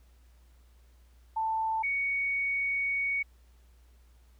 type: tone pair in turn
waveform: sine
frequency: 886 / 2233 Hz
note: A5 / C#7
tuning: +12 / +12 cents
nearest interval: octave + major third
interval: 1600 cents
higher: second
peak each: -27 dBFS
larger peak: neither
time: 1.36-1.83 / 1.83-3.23 s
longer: second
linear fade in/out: 10 ms
effects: added 60 Hz sine -56 dBFS peak until 4.39 s + pink hiss -69 dBFS RMS until 4.39 s